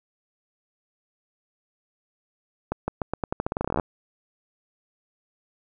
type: accelerating click train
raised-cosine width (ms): 1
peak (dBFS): -11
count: 20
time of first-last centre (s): 2.72-3.798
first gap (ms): 160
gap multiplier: 0.86
effects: none